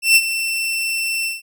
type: tone with ADSR envelope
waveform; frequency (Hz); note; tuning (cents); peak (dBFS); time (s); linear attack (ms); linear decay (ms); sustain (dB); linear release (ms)
sawtooth; 2688; E7; +33; -4; 0.02-1.42; 140; 44; -12; 160
effects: none